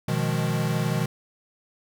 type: chord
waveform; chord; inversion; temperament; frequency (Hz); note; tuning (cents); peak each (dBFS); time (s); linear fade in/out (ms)
square; F half-diminished seventh; second; equal; 123.47 / 155.56 / 174.61 / 207.7; Cb3 / Eb3 / F3 / Ab3; 0 / 0 / 0 / 0; -28 / -27 / -32 / -32; 0.08-1.06; 5
effects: none